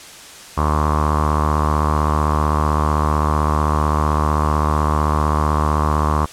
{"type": "tone with low-pass filter", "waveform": "sawtooth", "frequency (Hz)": 75.7, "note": "D#2", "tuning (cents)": -47, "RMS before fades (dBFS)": -17, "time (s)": [0.57, 6.26], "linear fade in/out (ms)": 10, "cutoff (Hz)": 1100, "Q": 7.3, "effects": ["white hiss -38 dBFS RMS until 6.32 s", "low-pass 9000 Hz 12 dB/octave"]}